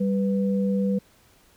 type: tone pair together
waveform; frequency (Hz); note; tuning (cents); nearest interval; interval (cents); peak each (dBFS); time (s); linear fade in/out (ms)
sine; 195.65 / 493.9; G3 / B4; -3 / 0; octave + major third; 1603; -21 / -28; 0-0.99; 10
effects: pink hiss -58 dBFS RMS until 1.56 s